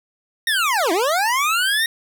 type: linear two-way sweep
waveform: 25% pulse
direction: down then up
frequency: 1880 to 311.1 to 1880 Hz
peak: -13 dBFS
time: 0.47-1.86 s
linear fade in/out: 2 ms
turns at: 0.92 s
effects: none